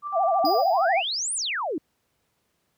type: tone with tremolo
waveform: sine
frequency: 1174.7 Hz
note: D6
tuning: in tune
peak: -27 dBFS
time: 0.02-0.64 s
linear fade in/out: 50 ms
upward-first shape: square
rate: 9.4 Hz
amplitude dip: 30%
type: tone with vibrato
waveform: sine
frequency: 720 Hz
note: F#5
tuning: 47 cents flat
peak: -19 dBFS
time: 0.12-1.03 s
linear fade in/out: 50 ms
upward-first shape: sine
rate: 13 Hz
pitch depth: 170 cents each way
type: exponential two-way sweep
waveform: sine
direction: up then down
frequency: 277.2 to 9956 to 277.2 Hz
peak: -25 dBFS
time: 0.44-1.78 s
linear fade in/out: 2 ms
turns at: 1.34 s
type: tone with exponential decay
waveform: square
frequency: 4912 Hz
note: D#8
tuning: 23 cents flat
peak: -27 dBFS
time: 0.45-1.14 s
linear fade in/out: 1 ms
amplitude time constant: 150 ms
effects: pink hiss -72 dBFS RMS until 2.77 s + high-pass 80 Hz 12 dB/octave